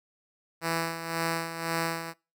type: tone with tremolo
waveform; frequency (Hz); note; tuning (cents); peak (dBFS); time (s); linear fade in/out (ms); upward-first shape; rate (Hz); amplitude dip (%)
5% pulse; 165.3; E3; +5; -15; 0.61-2.14; 50; sine; 1.9; 65
effects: noise-tail reverb RT60 0.3 s tail -24 dB re dry